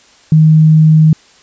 sine tone, 156.7 Hz, D#3, 13 cents sharp, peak -3 dBFS, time 0.32-1.13 s, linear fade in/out 2 ms, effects white hiss -45 dBFS RMS until 1.42 s + resampled to 16000 Hz

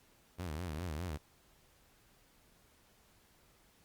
sawtooth tone with vibrato, 82.41 Hz, E2, in tune, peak -34 dBFS, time 0.38-1.18 s, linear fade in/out 20 ms, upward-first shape sine, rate 4.9 Hz, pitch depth 190 cents each way, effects pink hiss -67 dBFS RMS until 3.84 s + Opus 48 kbps

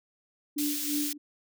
sine tone with tremolo, 293.7 Hz, D4, in tune, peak -27 dBFS, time 0.56-1.18 s, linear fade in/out 10 ms, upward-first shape sine, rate 3 Hz, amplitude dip 85%
white high-pass noise, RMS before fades -33 dBFS, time 0.58-1.13 s, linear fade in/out 5 ms, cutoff 2900 Hz, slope 12 dB/octave
effects none

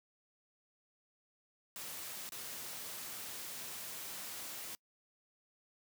white noise with dropouts, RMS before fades -45 dBFS, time 1.76-4.75 s, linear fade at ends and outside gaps 0 ms, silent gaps 2.291-2.321 s, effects noise-tail reverb RT60 0.1 s tail -26 dB re dry + high-pass 100 Hz 12 dB/octave

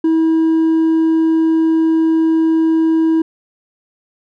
sine tone with hard clipping, 322.9 Hz, E4, 36 cents flat, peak -11 dBFS, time 0.04-3.22 s, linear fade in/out 5 ms, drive 2 dB, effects none

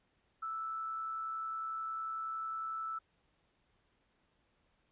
sine tone with amplitude modulation, 1318.5 Hz, E6, in tune, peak -35 dBFS, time 0.42-2.99 s, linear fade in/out 10 ms, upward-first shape sine, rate 131 Hz, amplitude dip 35%, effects pink hiss -75 dBFS RMS until 4.91 s + resampled to 8000 Hz

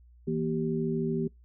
sine tone cluster, 162.9 / 236.2 / 388.4 Hz, E3 / A#3 / G4, -20 / +23 / -16 cents, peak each -31 dBFS, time 0.27-1.28 s, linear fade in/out 10 ms, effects noise-tail reverb RT60 0.2 s tail -26 dB re dry + added 60 Hz sine -53 dBFS peak until 1.44 s

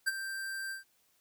square tone with ADSR envelope, 1572 Hz, G6, 4 cents sharp, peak -26 dBFS, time 0.06-0.84 s, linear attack 20 ms, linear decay 27 ms, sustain -11 dB, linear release 130 ms, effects white hiss -71 dBFS RMS until 1.2 s

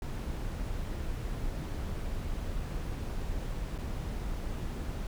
brown noise with dropouts, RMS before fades -35 dBFS, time 0.02-5.07 s, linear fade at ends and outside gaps 2 ms, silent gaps 3.78-3.785 s, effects none

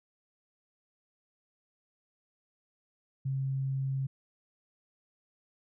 sine tone, 134.6 Hz, C3, 49 cents sharp, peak -29 dBFS, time 3.25-4.07 s, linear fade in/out 10 ms, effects none

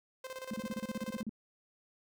sawtooth tone with tremolo, 520 Hz, C5, 11 cents flat, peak -36 dBFS, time 0.24-1.23 s, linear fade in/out 5 ms, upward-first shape square, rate 17 Hz, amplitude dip 70%
sine tone bursts, 217.3 Hz, A3, 21 cents flat, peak -34 dBFS, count 13, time 0.51-1.294 s, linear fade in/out 2 ms, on 28 ms, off 35 ms
effects none

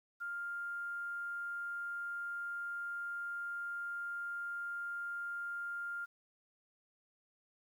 sine tone with quantisation, 1400 Hz, F6, 4 cents sharp, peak -38 dBFS, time 0.2-6.06 s, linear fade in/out 20 ms, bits 11, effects none

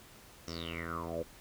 10% pulse tone with low-pass filter sweep, 83.4 Hz, E2, 21 cents sharp, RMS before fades -39 dBFS, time 0.47-1.23 s, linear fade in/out 10 ms, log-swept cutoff 6000 to 490 Hz, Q 9.9, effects pink hiss -56 dBFS RMS until 1.4 s

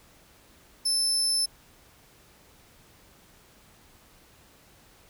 30% pulse tone, 5274 Hz, E8, in tune, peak -19 dBFS, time 0.85-1.46 s, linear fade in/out 10 ms, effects pink hiss -57 dBFS RMS until 5.09 s

